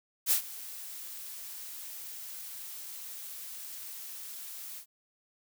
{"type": "noise with ADSR envelope", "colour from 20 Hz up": "blue", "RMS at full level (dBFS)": -24, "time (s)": [0.26, 4.86], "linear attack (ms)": 54, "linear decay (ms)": 98, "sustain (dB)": -19, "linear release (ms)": 87, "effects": []}